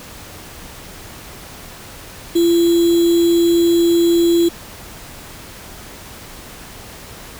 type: tone with sample-and-hold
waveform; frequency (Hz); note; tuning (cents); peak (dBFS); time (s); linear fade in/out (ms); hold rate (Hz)
sine; 340; F4; -46; -10; 2.35-4.49; 10; 3675
effects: pink hiss -36 dBFS RMS until 7.39 s